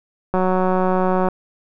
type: click train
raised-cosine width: 1 ms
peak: -6 dBFS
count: 176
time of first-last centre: 0.34-1.286 s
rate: 185 Hz
effects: none